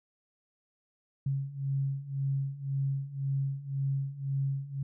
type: beating tone pair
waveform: sine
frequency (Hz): 136.1 / 138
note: C#3 / C#3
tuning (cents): -31 / -7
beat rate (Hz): 1.9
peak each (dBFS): -34 / -31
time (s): 1.26-4.83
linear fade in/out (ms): 5
effects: none